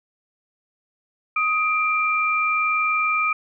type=tone pair together; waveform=sine; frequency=1254 / 2367 Hz; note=D#6 / D7; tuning=+13 / +13 cents; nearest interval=major seventh; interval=1100 cents; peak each=-21 dBFS; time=1.36-3.33 s; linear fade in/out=5 ms; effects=none